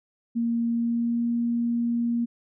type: tone with pitch glide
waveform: sine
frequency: 233.1 to 235.7 Hz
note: A#3 to A#3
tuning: 0 to +19 cents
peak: -22 dBFS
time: 0.35-2.26 s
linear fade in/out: 20 ms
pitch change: +19 cents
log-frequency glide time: 0.69-1.27 s
effects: none